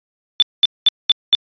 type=tone bursts; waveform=sine; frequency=3520 Hz; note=A7; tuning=in tune; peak=-7 dBFS; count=5; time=0.4-1.35 s; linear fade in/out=0 ms; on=22 ms; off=210 ms; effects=resampled to 11025 Hz